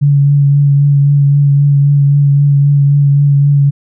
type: tone with vibrato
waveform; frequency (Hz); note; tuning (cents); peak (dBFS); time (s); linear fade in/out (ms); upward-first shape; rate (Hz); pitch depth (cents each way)
sine; 142.1; C#3; +43; -5; 0.01-3.71; 20; triangle; 3.8; 22
effects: none